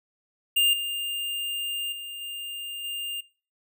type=tone with level steps; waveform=square; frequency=2805 Hz; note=F7; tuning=7 cents sharp; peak=-19 / -29 / -36 / -34 / -31 dBFS; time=0.56-3.21 s; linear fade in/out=10 ms; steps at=0.73 / 1.92 / 2.21 / 2.84 s; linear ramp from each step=5 ms; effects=noise-tail reverb RT60 0.4 s tail -21 dB re dry